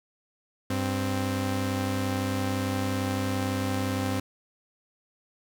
sawtooth tone pair together, 97.71 / 261.6 Hz, G2 / C4, -5 / 0 cents, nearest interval octave + perfect fourth, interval 1705 cents, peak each -25 dBFS, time 0.7-4.2 s, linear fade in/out 5 ms, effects none

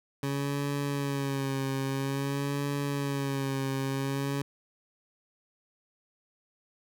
20% pulse tone with vibrato, 138.59 Hz, C#3, in tune, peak -24 dBFS, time 0.23-4.42 s, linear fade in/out 2 ms, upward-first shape sine, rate 0.5 Hz, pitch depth 45 cents each way, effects none

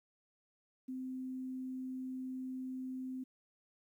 sine tone, 258.5 Hz, C4, 21 cents flat, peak -39 dBFS, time 0.88-3.24 s, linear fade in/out 10 ms, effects 12-bit

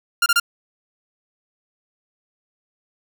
sawtooth tone bursts, 1396.9 Hz, F6, in tune, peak -10 dBFS, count 3, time 0.22-0.399 s, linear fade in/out 5 ms, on 41 ms, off 28 ms, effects none

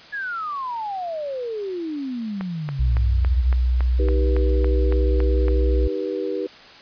sine exponential sweep, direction down, 1714 to 64.6 Hz, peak -25 dBFS, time 0.12-3.54 s, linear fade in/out 20 ms
click train, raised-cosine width 0.5 ms, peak -16 dBFS, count 12, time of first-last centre 2.41-5.483 s, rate 3.58 Hz
sine tone with pitch glide, 62 to 60.83 Hz, B1 to B1, +7 to -26 cents, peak -16 dBFS, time 2.79-5.88 s, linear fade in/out 10 ms, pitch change -33 cents, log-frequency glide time 3.83-4.82 s
sine chord, Eb augmented, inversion none, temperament just, 311.1 / 388.9 / 486.1 Hz, Eb4 / G4 / B4, 0 / -14 / -28 cents, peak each -29 / -26 / -27 dBFS, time 3.99-6.47 s, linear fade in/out 5 ms
effects white hiss -44 dBFS RMS until 6.81 s + resampled to 11025 Hz

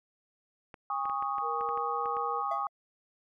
clicks, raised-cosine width 0.5 ms, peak -30 dBFS, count 10, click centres 0.742 / 1.055 / 1.097 / 1.225 / 1.383 / 1.61 / 1.69 / 1.775 / 2.058 / 2.168 s
sine chord, Ab suspended fourth, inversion none, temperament equal with one note detuned, 811.2 / 1108.7 / 1244.5 Hz, Ab5 / Db6 / Eb6, -41 / 0 / 0 cents, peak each -34 dBFS, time 0.9-2.67 s, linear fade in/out 2 ms
sine tone with pitch glide, 469.6 to 472.9 Hz, A#4 to A#4, +13 to +25 cents, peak -37 dBFS, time 1.41-2.43 s, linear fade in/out 50 ms, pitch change +12 cents, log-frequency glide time 1.66-1.82 s
triangle tone with exponential decay, 676 Hz, E5, 43 cents sharp, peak -28 dBFS, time 2.51-2.69 s, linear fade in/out 5 ms, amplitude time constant 37 ms
effects none

